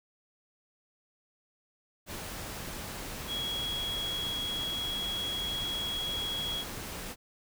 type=tone in noise; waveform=sine; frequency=3322 Hz; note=G#7; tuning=in tune; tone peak=-32 dBFS; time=3.27-6.65 s; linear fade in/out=50 ms; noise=pink; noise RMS=-40 dBFS; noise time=2.06-7.16 s; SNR=+5 dB; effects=none